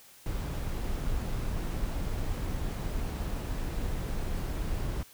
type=noise; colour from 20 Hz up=brown; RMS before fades=-32 dBFS; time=0.26-5.03 s; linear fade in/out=2 ms; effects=white hiss -55 dBFS RMS until 5.13 s